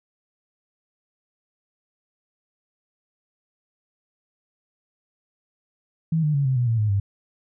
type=tone with pitch steps; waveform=sine; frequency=161.7 / 150.87 / 140.77 / 131.34 / 122.55 / 114.34 / 106.68 / 99.54 Hz; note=E3 / D3 / C#3 / C3 / B2 / A#2 / G#2 / G2; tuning=-33 / +47 / +27 / +7 / -13 / -33 / +47 / +27 cents; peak=-18 dBFS; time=6.12-7 s; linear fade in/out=5 ms; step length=110 ms; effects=none